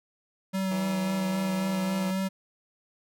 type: tone with vibrato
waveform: square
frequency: 190 Hz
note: F#3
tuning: 46 cents sharp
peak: -27 dBFS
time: 0.53-2.29 s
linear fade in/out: 20 ms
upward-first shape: sine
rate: 3.7 Hz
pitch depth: 16 cents each way
type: tone with pitch glide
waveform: 10% pulse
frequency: 164.81 to 169.35 Hz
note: E3 to E3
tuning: 0 to +47 cents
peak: -28 dBFS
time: 0.71-2.11 s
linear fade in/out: 2 ms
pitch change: +47 cents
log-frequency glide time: 1.64-1.92 s
effects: none